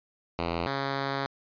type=tone pair in turn; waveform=5% pulse; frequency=84.9 / 137.49 Hz; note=F2 / C#3; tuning=-48 / -14 cents; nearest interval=minor sixth; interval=834 cents; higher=second; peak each=-17 dBFS; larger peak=neither; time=0.39-0.67 / 0.67-1.26 s; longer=second; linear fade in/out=0 ms; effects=resampled to 11025 Hz